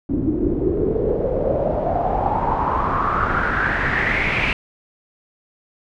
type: noise with low-pass filter sweep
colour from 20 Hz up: pink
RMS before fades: -20 dBFS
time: 0.09-4.53 s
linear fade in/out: 2 ms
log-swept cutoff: 280 to 2500 Hz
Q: 6.2
effects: none